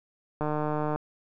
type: click train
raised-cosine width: 1 ms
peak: -16 dBFS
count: 84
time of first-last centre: 0.41-0.96 s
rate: 151 Hz
effects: none